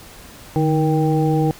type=harmonic tone with a mistuned harmonic; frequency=157.7 Hz; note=D#3; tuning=24 cents sharp; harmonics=1 / 2 / 3 / 5; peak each=-17 / -20 / -22 / -24 dBFS; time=0.56-1.51 s; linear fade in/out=0 ms; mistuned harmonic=1; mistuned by=-64 cents; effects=pink hiss -41 dBFS RMS until 1.59 s